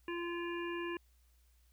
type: harmonic tone with a mistuned harmonic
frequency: 344.3 Hz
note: F4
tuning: 25 cents flat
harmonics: 1 / 3 / 5 / 7 / 8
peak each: -38 / -45 / -46 / -49 / -50 dBFS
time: 0.08-0.97 s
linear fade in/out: 2 ms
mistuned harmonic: 8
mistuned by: +26 cents
effects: added 60 Hz sine -65 dBFS peak until 1.72 s + white hiss -75 dBFS RMS until 1.72 s